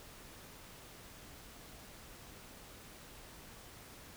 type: silence
effects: pink hiss -54 dBFS RMS until 4.16 s